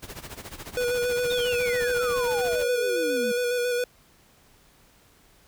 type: noise with tremolo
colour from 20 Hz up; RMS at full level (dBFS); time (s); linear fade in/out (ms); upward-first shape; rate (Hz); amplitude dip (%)
pink; -37; 0.02-2.65; 10; sine; 14; 80
type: tone with vibrato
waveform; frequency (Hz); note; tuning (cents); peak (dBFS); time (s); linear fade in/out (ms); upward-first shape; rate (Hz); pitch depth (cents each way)
square; 488.5; B4; -19; -24; 0.77-3.84; 2; square; 7.3; 20
type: exponential sweep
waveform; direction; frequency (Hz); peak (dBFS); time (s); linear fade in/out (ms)
sine; down; 3729 to 211.2; -30; 1.3-3.32; 5
effects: pink hiss -58 dBFS RMS until 5.47 s